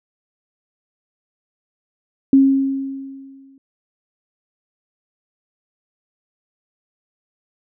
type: tone with exponential decay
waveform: sine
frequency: 270.9 Hz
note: C#4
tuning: 40 cents flat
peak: -6 dBFS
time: 2.33-3.58 s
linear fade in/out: 2 ms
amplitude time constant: 270 ms
effects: none